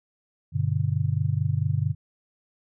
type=chord; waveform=sine; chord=G major; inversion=none; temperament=just; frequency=98 / 122.5 / 147 Hz; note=G2 / B2 / D3; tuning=0 / -14 / +2 cents; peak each=-26 dBFS; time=0.52-1.95 s; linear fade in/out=50 ms; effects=none